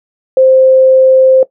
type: tone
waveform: sine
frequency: 523.3 Hz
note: C5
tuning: in tune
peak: -3 dBFS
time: 0.37-1.43 s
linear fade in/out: 2 ms
effects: noise-tail reverb RT60 0.1 s tail -17 dB re dry